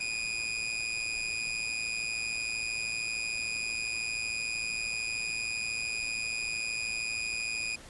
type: tone with amplitude modulation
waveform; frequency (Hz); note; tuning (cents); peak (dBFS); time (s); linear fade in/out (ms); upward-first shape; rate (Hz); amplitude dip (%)
sawtooth; 2465; D#7; -17; -25; 0-7.76; 10; sine; 113; 70
effects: pink hiss -50 dBFS RMS until 7.89 s + resampled to 24000 Hz